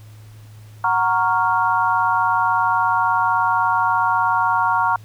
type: chord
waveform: sine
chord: Gb major seventh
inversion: none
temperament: equal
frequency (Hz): 740 / 932.3 / 1108.7 / 1396.9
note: Gb5 / Bb5 / Db6 / F6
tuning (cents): 0 / 0 / 0 / 0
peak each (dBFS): -24 / -18 / -21 / -22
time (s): 0.84-4.96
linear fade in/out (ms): 2
effects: added 107 Hz sine -39 dBFS peak until 5.04 s + pink hiss -52 dBFS RMS until 5.04 s